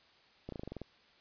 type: slowing click train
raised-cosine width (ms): 2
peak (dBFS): -28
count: 9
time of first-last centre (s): 0.49-0.817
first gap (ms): 33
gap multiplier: 1.06
effects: white hiss -64 dBFS RMS until 1.2 s + resampled to 11025 Hz